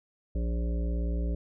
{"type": "harmonic tone", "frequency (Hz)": 58.27, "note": "A#1", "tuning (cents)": 0, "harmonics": [1, 3, 5, 7, 9, 10], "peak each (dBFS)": [-27, -37, -41, -44, -46, -47], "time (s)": [0.35, 1.35], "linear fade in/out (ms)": 5, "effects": []}